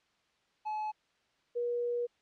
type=tone pair in turn; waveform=triangle / sine; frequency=856 / 480.4 Hz; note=A5 / B4; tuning=-48 / -48 cents; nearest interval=minor seventh; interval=1000 cents; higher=first; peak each=-31 / -30 dBFS; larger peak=second; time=0.65-0.92 / 1.55-2.07 s; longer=second; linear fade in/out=20 ms; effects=white hiss -72 dBFS RMS until 2.21 s + low-pass 4000 Hz 12 dB/octave